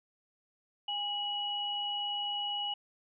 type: tone pair together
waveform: sine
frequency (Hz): 820 / 2922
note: G#5 / F#7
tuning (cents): -22 / -22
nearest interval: octave + minor seventh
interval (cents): 2200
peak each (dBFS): -38 / -33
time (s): 0.88-2.74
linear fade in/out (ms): 5
effects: none